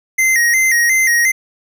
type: tone with vibrato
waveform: square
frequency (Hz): 1975.5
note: B6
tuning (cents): 0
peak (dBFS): -11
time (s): 0.18-1.32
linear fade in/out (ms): 10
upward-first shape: square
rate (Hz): 2.8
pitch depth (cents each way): 83
effects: none